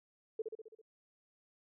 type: tone with echo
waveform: sine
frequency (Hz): 440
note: A4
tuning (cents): 0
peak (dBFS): -33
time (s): 0.39-0.42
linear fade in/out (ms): 5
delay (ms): 66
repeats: 6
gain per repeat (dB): -4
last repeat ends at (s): 0.816
effects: none